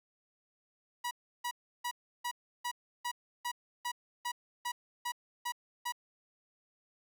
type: tone bursts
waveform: sawtooth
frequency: 969 Hz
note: B5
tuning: 33 cents flat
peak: -30 dBFS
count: 13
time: 1.04-5.923 s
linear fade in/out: 10 ms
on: 71 ms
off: 330 ms
effects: none

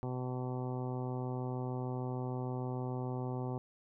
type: harmonic tone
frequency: 126.6 Hz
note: B2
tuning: 43 cents sharp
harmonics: 1 / 2 / 3 / 4 / 5 / 6 / 7 / 8 / 9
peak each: -37 / -42 / -43 / -47 / -51 / -48 / -49 / -56 / -55 dBFS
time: 0.03-3.58 s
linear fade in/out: 0 ms
effects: none

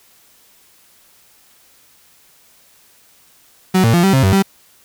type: tone with pitch steps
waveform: 35% pulse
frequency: 186.3 / 114.3 / 173.1 / 193.6 / 133.5 / 95.6 / 194.7 Hz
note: F#3 / A#2 / F3 / G3 / C3 / G2 / G3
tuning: +12 / -34 / -15 / -21 / +35 / -43 / -12 cents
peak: -8 dBFS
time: 3.74-4.426 s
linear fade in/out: 10 ms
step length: 98 ms
effects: white hiss -51 dBFS RMS until 4.84 s

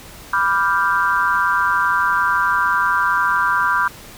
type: chord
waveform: sine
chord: G dominant seventh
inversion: first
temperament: equal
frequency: 987.8 / 1174.7 / 1396.9 / 1568 Hz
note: B5 / D6 / F6 / G6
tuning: 0 / 0 / 0 / 0 cents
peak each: -20 dBFS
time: 0.33-3.88 s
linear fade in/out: 5 ms
effects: pink hiss -39 dBFS RMS until 4.17 s

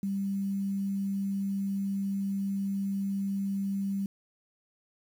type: tone with quantisation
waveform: sine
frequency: 196.9 Hz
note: G3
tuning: 8 cents sharp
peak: -28 dBFS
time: 0.03-4.06 s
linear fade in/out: 2 ms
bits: 9
effects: none

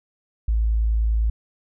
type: tone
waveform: sine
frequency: 55 Hz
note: A1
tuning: in tune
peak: -17 dBFS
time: 0.48-1.3 s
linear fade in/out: 5 ms
effects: none

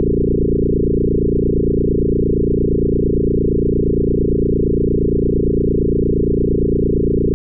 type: tone with frequency modulation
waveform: sine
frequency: 220 Hz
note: A3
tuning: in tune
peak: -12 dBFS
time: 0-7.34 s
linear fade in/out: 0 ms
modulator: 28.7 Hz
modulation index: 7.7
effects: none

